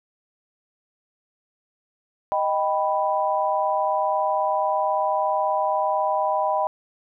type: chord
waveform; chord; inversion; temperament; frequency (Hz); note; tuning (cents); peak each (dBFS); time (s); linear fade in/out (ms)
sine; Eb augmented; none; equal; 622.3 / 784 / 987.8; Eb5 / G5 / B5; 0 / 0 / 0; -24; 2.32-6.67; 0
effects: none